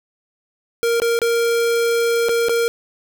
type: tone with dropouts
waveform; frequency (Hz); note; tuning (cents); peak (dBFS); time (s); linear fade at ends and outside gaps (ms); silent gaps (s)
square; 466.2; A#4; 0; -16; 0.83-2.68; 0; 1-1.019 / 1.19-1.217 / 2.286-2.292 / 2.485-2.494
effects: none